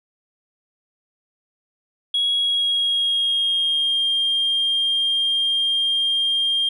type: tone with pitch glide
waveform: sine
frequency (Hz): 3322 to 3207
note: G#7 to G7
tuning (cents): 0 to +39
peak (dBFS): -16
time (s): 2.14-6.69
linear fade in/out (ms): 5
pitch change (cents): -61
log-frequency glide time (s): 2.32-4.05
effects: tanh soft clip ceiling -14 dBFS